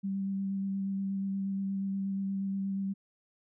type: tone with vibrato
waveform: sine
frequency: 195.1 Hz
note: G3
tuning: 8 cents flat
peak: -30 dBFS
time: 0.03-2.94 s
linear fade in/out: 20 ms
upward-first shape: square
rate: 8.4 Hz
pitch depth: 10 cents each way
effects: none